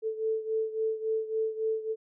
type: beating tone pair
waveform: sine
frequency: 440 / 443.6 Hz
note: A4 / A4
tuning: 0 / +14 cents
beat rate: 3.6 Hz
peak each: -29 / -33 dBFS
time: 0.02-1.96 s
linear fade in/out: 50 ms
effects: none